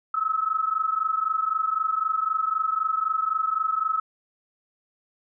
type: tone pair together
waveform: sine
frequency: 1282 / 1305.9 Hz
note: E6 / E6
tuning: -49 / -17 cents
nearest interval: unison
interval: 32 cents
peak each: -25 dBFS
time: 0.14-4 s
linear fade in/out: 5 ms
effects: none